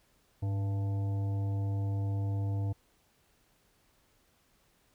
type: harmonic tone with a mistuned harmonic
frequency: 97.5 Hz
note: G2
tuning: 9 cents flat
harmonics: 1 / 3 / 5 / 7 / 9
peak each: -29 / -43 / -49 / -50 / -54 dBFS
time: 0.42-2.73 s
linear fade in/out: 10 ms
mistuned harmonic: 1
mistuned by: +91 cents
effects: pink hiss -69 dBFS RMS until 4.94 s